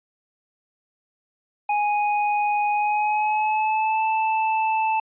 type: tone with pitch glide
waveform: square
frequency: 830.6 to 880 Hz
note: G#5 to A5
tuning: 0 to 0 cents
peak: -20 dBFS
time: 1.69-5 s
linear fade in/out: 5 ms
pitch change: +100 cents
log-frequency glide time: 2.71-4.03 s
effects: resampled to 8000 Hz